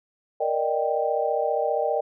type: chord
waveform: sine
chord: Eb major seventh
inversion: second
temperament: equal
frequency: 466.2 / 587.3 / 622.3 / 784 Hz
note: Bb4 / D5 / Eb5 / G5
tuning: 0 / 0 / 0 / 0 cents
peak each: -27 dBFS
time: 0.4-2.01 s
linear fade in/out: 10 ms
effects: none